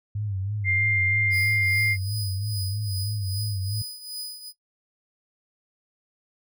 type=tone with vibrato; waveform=sine; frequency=100 Hz; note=G2; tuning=35 cents sharp; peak=-26 dBFS; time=0.15-3.82 s; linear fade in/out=5 ms; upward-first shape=sine; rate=3.1 Hz; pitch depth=100 cents each way
type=tone; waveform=sine; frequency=2100 Hz; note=C7; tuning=6 cents sharp; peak=-21 dBFS; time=0.64-1.97 s; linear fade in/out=50 ms
type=tone with tremolo; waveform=sawtooth; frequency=4978 Hz; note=D#8; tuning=in tune; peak=-27 dBFS; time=1.3-4.53 s; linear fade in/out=50 ms; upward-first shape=triangle; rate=2.5 Hz; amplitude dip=75%
effects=noise-tail reverb RT60 0.1 s tail -18 dB re dry